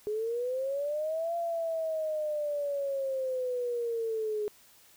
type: linear two-way sweep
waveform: sine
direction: up then down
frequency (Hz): 415.3 to 685 to 415.3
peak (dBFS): -29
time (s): 0.07-4.48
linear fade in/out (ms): 0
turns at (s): 1.36
effects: white hiss -59 dBFS RMS until 4.96 s